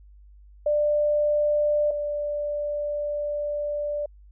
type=tone pair in turn; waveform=sine; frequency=593 / 587.9 Hz; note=D5 / D5; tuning=+17 / +2 cents; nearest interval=unison; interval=15 cents; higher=first; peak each=-19 / -25 dBFS; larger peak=first; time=0.66-1.91 / 1.91-4.06 s; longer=second; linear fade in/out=5 ms; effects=added 50 Hz sine -47 dBFS peak until 4.31 s